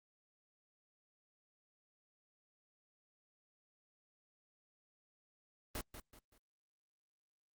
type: noise with echo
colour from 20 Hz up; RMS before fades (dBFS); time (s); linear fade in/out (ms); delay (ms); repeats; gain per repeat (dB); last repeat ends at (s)
pink; -41; 5.75-5.81; 2; 190; 3; -9; 6.38
effects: Opus 32 kbps